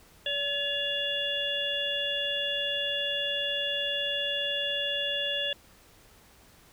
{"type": "harmonic tone with a mistuned harmonic", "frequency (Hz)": 570, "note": "C#5", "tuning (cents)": 48, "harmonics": [1, 3, 5, 6], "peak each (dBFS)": [-35, -36, -32, -31], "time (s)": [0.26, 5.53], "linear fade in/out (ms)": 2, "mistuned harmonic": 5, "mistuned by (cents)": -27, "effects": ["pink hiss -57 dBFS RMS until 6.72 s"]}